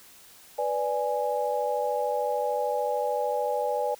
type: chord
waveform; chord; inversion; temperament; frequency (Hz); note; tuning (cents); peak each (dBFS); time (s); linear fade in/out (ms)
sine; G# diminished; first; equal; 493.9 / 587.3 / 830.6; B4 / D5 / G#5; 0 / 0 / 0; -29; 0.58-3.95; 10
effects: white hiss -52 dBFS RMS until 3.99 s

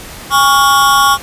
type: tone with amplitude modulation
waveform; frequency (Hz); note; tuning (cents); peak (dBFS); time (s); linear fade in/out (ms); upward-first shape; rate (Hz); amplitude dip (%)
square; 1114; C#6; +8; -3; 0.3-1.18; 50; sine; 298; 100
effects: pink hiss -30 dBFS RMS until 1.22 s + resampled to 32000 Hz

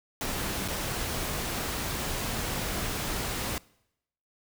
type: noise with dropouts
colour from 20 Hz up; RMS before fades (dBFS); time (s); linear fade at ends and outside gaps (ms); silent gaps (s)
pink; -32; 0.21-3.58; 1; 0.679-0.684
effects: noise-tail reverb RT60 0.8 s tail -23 dB re dry

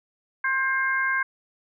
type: harmonic tone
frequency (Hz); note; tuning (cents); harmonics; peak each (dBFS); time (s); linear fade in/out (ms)
530; C5; +22; 2 / 3 / 4; -28 / -23 / -29; 0.44-1.23; 5
effects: none

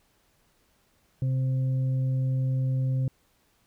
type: harmonic tone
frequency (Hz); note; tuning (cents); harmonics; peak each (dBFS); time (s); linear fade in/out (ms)
130.81; C3; 0; 1 / 2 / 4; -23 / -40 / -44; 1.22-3.08; 2
effects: pink hiss -67 dBFS RMS until 3.66 s

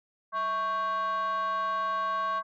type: tone with frequency modulation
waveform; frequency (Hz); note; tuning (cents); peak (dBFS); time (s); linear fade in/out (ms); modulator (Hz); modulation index
sine; 1108.7; C#6; 0; -24; 0.32-2.43; 50; 459; 0.58
effects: tanh soft clip ceiling -26 dBFS

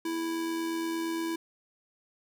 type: tone with amplitude modulation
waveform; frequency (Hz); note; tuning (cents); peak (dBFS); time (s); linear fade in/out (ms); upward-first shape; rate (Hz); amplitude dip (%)
square; 329.6; E4; 0; -29; 0.05-1.36; 5; sine; 88.6; 35
effects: none

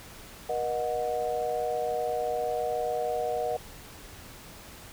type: tone cluster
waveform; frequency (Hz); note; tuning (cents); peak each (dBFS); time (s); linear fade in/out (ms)
sine; 478.1 / 619 / 733; A#4 / D#5 / F#5; +44 / -9 / -16; -31 / -32 / -31; 0.49-3.57; 5
effects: pink hiss -47 dBFS RMS until 4.92 s

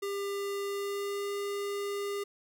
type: tone with pitch glide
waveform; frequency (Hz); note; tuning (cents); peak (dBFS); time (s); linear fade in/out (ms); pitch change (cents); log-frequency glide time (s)
square; 399.9 to 403.6; G4 to G#4; +35 to -49; -33; 0.02-2.24; 10; +16; 0.63-1.33
effects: none

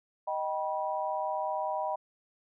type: chord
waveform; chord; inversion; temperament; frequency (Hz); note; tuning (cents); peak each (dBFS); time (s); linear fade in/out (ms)
sine; Eb augmented; none; just; 622.3 / 777.8 / 972.3; Eb5 / G5 / B5; 0 / -14 / -27; -34; 0.27-1.96; 10
effects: none

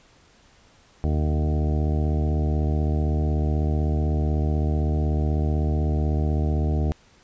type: harmonic tone with a mistuned harmonic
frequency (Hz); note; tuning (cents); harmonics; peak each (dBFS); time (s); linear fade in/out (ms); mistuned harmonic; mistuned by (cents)
76; D#2; -40; 1 / 2 / 3 / 4 / 5 / 6 / 8 / 9 / 10; -21 / -27 / -31 / -33 / -35 / -37 / -39 / -40 / -41; 1.04-6.92; 0; 1; +26
effects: pink hiss -56 dBFS RMS until 7.23 s + resampled to 16000 Hz

